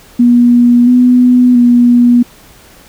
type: tone with pitch steps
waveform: sine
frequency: 241.3 / 248.3 / 241.8 Hz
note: B3 / B3 / B3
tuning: -40 / +9 / -36 cents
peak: -3 dBFS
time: 0.19-2.23 s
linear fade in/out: 10 ms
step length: 680 ms
effects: pink hiss -40 dBFS RMS until 2.88 s